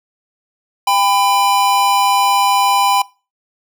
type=tone pair together; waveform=square; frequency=797.8 / 1000 Hz; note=G5 / B5; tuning=+30 / +21 cents; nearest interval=major third; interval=391 cents; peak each=-15 dBFS; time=0.87-3.02 s; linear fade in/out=5 ms; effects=noise-tail reverb RT60 0.3 s tail -21 dB re dry